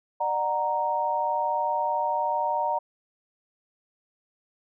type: chord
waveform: sine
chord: D augmented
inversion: none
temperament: equal with one note detuned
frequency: 599 / 740 / 932.3 Hz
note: D5 / F#5 / A#5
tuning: +34 / 0 / 0 cents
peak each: -30 / -30 / -25 dBFS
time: 0.2-2.79 s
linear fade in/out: 10 ms
effects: none